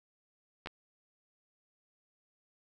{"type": "clicks", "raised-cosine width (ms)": 0.3, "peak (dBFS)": -24, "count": 2, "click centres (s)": [0.66, 0.672], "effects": []}